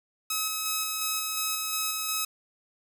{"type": "tone with tremolo", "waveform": "5% pulse", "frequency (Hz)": 1281, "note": "E6", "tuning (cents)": -50, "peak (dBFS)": -15, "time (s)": [0.3, 2.25], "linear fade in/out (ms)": 5, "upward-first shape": "square", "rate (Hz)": 2.8, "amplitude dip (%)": 25, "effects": []}